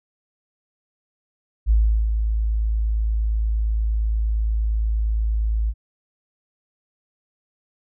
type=tone with ADSR envelope; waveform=sine; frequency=54.3 Hz; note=A1; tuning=22 cents flat; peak=-12 dBFS; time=1.66-5.74 s; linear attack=43 ms; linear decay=370 ms; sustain=-6 dB; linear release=53 ms; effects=none